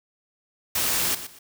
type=noise with echo; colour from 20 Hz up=white; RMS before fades=-24 dBFS; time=0.75-1.15 s; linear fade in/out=5 ms; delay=120 ms; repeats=2; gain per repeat=-12 dB; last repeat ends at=1.39 s; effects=none